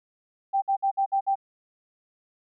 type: tone bursts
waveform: sine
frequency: 784 Hz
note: G5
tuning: in tune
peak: -20 dBFS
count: 6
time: 0.53-1.356 s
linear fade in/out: 20 ms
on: 91 ms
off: 56 ms
effects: none